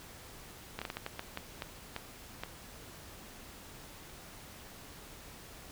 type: slowing click train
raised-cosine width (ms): 0.3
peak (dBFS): -21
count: 11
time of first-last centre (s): 0.79-2.435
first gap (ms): 26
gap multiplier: 1.38
effects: pink hiss -51 dBFS RMS until 5.71 s